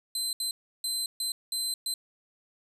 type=tone bursts at uneven times; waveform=25% pulse; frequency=4075 Hz; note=C8; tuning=47 cents flat; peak=-24 dBFS; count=6; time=0.15-0.33 / 0.4-0.51 / 0.84-1.06 / 1.2-1.32 / 1.52-1.74 / 1.86-1.94 s; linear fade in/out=2 ms; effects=none